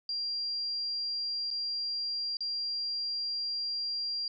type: tone with dropouts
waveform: sine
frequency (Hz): 4760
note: D8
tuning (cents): +22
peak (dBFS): -31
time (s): 0.09-4.28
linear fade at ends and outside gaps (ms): 2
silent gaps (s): 1.505-1.511 / 2.37-2.406
effects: none